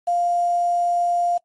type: tone with quantisation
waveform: sine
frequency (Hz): 698.5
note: F5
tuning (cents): 0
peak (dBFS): -17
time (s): 0.07-1.38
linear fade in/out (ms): 10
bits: 7
effects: noise-tail reverb RT60 0.1 s tail -22 dB re dry + MP3 48 kbps